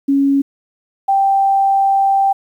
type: tone pair in turn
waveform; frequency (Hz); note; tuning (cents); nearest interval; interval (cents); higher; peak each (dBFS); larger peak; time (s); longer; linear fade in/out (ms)
sine; 277.2 / 784; C#4 / G5; 0 / 0; octave + tritone; 1800; second; -10; neither; 0.08-0.42 / 1.08-2.33; second; 10
effects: 8-bit